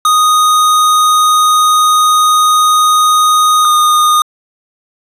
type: tone pair in turn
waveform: square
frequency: 1242 / 1227.7 Hz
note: D#6 / D#6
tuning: -3 / -24 cents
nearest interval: unison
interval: 21 cents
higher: first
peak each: -7 dBFS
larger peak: neither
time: 0.05-3.65 / 3.65-4.22 s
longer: first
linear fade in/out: 2 ms
effects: resampled to 32000 Hz